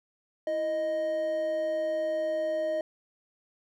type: tone pair together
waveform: triangle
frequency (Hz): 329.6 / 622.2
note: E4 / D#5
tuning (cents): 0 / 0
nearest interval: major seventh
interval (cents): 1100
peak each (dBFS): -37 / -25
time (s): 0.47-2.81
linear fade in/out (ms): 2
effects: none